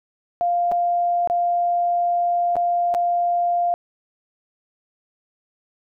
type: tone with dropouts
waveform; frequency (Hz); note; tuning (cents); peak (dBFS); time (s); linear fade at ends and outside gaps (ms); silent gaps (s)
sine; 698.5; F5; 0; -17; 0.41-3.74; 0; 0.715-0.72 / 1.274-1.299 / 2.556-2.566 / 2.941-2.948
effects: none